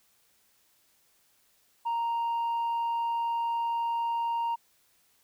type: tone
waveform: sine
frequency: 931 Hz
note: A#5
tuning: 2 cents flat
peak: -24 dBFS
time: 1.85-4.56 s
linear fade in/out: 20 ms
effects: tanh soft clip ceiling -26 dBFS + white hiss -67 dBFS RMS until 5.23 s